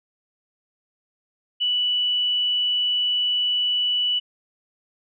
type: tone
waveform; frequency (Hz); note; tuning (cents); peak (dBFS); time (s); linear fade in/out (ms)
sine; 2960; F#7; 0; -19; 1.6-4.2; 20
effects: none